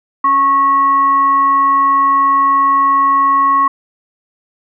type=tone with frequency modulation; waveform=sine; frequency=1100 Hz; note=C#6; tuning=14 cents flat; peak=-8 dBFS; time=0.24-3.68 s; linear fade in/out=5 ms; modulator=823 Hz; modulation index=0.25; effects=none